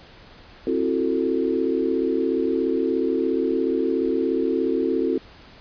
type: chord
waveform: sine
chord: F# half-diminished seventh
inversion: second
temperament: just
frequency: 266.4 / 333 / 370 / 444 Hz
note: C4 / E4 / F#4 / A4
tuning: +31 / +18 / 0 / +16 cents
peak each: -25 dBFS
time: 0.67-5.18 s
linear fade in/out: 2 ms
effects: pink hiss -47 dBFS RMS until 5.6 s + resampled to 11025 Hz